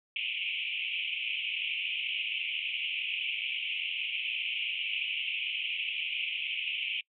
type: band-pass noise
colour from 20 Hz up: white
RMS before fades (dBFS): -34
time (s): 0.16-7.01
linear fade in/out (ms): 2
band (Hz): 2300 to 3100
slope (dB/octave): 96
effects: noise-tail reverb RT60 0.1 s tail -25 dB re dry